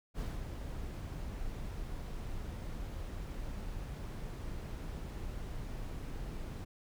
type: noise with ADSR envelope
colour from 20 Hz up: brown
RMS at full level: -36 dBFS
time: 0.14-6.65 s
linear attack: 53 ms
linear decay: 210 ms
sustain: -5 dB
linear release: 15 ms
effects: none